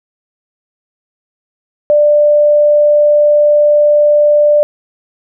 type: tone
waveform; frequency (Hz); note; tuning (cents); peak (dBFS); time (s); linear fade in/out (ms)
sine; 592; D5; +14; -5; 1.9-4.63; 0
effects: none